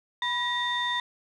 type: tone cluster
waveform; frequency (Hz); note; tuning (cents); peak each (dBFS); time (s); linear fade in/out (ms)
sine; 986 / 1906 / 3607; B5 / A#6 / A7; -3 / +38 / +42; -29; 0.22-1; 2
effects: tanh soft clip ceiling -19 dBFS